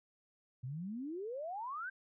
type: exponential sweep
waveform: sine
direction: up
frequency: 119.6 to 1598 Hz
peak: -39 dBFS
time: 0.63-1.9 s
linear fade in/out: 10 ms
effects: none